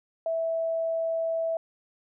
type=tone; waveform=sine; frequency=656 Hz; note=E5; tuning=9 cents flat; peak=-25 dBFS; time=0.26-1.57 s; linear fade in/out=2 ms; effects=none